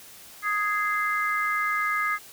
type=chord; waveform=sine; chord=Ab major; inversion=second; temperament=just; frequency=1245.9 / 1661.2 / 2077 Hz; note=Eb6 / Ab6 / C7; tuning=+2 / 0 / -13 cents; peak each=-26 / -29 / -28 dBFS; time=0.42-2.19 s; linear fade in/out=50 ms; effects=white hiss -47 dBFS RMS until 2.32 s